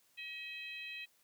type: harmonic tone with a mistuned harmonic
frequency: 637 Hz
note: D#5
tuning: 41 cents sharp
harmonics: 3 / 4 / 5 / 6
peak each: -52 / -44 / -51 / -53 dBFS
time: 0.17-1.06 s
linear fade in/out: 20 ms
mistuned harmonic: 6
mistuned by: +65 cents
effects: white hiss -71 dBFS RMS until 1.23 s + high-pass 60 Hz 12 dB/octave